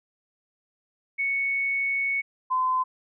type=tone pair in turn; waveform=sine; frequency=2217 / 1025.3 Hz; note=C#7 / C6; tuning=0 / -35 cents; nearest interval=octave + minor second; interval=1335 cents; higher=first; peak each=-23 / -21 dBFS; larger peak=second; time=1.18-2.22 / 2.5-2.84 s; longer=first; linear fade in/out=20 ms; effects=none